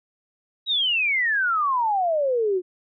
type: exponential sweep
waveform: sine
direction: down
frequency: 3904 to 351.5 Hz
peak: -19 dBFS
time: 0.66-2.62 s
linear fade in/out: 50 ms
effects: none